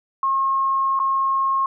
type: tone with dropouts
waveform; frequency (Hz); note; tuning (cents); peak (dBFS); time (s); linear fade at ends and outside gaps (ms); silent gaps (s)
sine; 1079; C#6; -47; -17; 0.23-1.66; 2; 0.992-0.999
effects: none